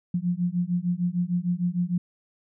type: beating tone pair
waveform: sine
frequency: 173.3 / 179.9 Hz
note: F3 / F#3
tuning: -13 / -48 cents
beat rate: 6.6 Hz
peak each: -26 dBFS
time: 0.14-1.98 s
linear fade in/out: 5 ms
effects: none